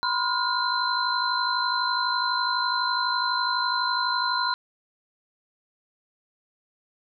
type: tone cluster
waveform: sine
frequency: 979 / 1031 / 1425 / 4079 Hz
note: B5 / C6 / F6 / C8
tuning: -15 / -26 / +34 / -45 cents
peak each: -28 dBFS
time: 0.03-4.54 s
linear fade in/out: 0 ms
effects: none